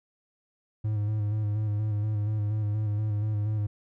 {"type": "tone with vibrato", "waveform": "triangle", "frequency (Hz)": 105.7, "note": "G#2", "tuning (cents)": 31, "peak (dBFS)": -23, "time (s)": [0.84, 3.67], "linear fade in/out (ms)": 10, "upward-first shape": "square", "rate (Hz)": 4.2, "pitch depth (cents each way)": 31, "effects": []}